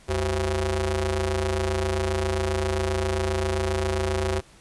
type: ring-modulated tone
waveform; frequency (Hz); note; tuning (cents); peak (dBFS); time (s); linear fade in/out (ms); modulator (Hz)
sawtooth; 146.83; D3; 0; -16; 0.08-4.41; 20; 234
effects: pink hiss -53 dBFS RMS until 4.6 s + resampled to 24000 Hz